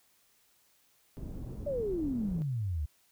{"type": "low-pass noise", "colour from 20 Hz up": "pink", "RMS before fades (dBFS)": -41, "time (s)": [1.17, 2.42], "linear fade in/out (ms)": 0, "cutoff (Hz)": 300, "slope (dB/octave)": 12}
{"type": "exponential sweep", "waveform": "sine", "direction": "down", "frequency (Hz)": [598, 69.3], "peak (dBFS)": -30, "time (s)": [1.66, 2.86], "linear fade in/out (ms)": 10}
{"effects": ["white hiss -68 dBFS RMS until 3.11 s"]}